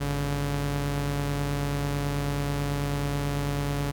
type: tone pair together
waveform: sawtooth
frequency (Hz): 50.56 / 142.5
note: G#1 / C#3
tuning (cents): -46 / +48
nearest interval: octave + tritone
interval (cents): 1794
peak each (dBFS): -28 / -23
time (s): 0-3.92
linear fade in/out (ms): 20
effects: none